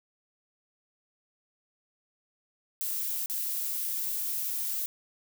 violet noise with dropouts, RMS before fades -32 dBFS, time 2.81-4.86 s, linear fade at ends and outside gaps 0 ms, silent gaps 3.259-3.298 s, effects none

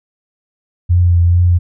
sine tone with vibrato, 87.31 Hz, F2, in tune, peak -7 dBFS, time 0.89-1.59 s, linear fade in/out 20 ms, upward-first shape triangle, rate 2.3 Hz, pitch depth 31 cents each way, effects none

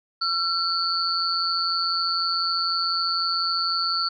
sine tone cluster, 1354 / 4382 / 4554 Hz, E6 / C#8 / C#8, +46 / -21 / +46 cents, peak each -26 dBFS, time 0.21-4.09 s, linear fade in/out 10 ms, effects none

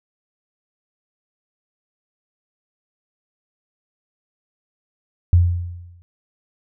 sine tone with exponential decay, 87.31 Hz, F2, in tune, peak -7 dBFS, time 5.33-6.02 s, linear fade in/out 0 ms, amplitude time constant 150 ms, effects none

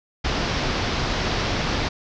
pink low-pass noise, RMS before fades -24 dBFS, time 0.24-1.89 s, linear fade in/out 10 ms, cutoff 5700 Hz, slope 48 dB/octave, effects none

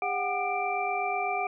sine tone cluster, 402.4 / 731 / 779 / 1204 / 2351 Hz, G4 / F#5 / G5 / D6 / D7, +45 / -21 / -11 / +43 / +1 cents, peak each -36 / -29 / -37 / -36 / -33 dBFS, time 0.02-1.47 s, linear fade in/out 2 ms, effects none

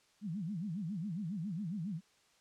sine tone with vibrato, 183.9 Hz, F#3, 10 cents flat, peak -36 dBFS, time 0.21-2.01 s, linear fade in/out 50 ms, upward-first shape sine, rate 7.3 Hz, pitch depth 280 cents each way, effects white hiss -69 dBFS RMS until 2.4 s + low-pass 7000 Hz 12 dB/octave

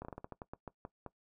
slowing click train, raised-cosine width 1 ms, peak -29 dBFS, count 12, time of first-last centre 0.02-1.063 s, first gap 29 ms, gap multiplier 1.22, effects noise-tail reverb RT60 0.1 s tail -19 dB re dry

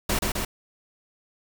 pink noise with echo, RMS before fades -24 dBFS, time 0.09-0.19 s, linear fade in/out 5 ms, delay 130 ms, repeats 2, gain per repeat -2 dB, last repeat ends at 0.45 s, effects none

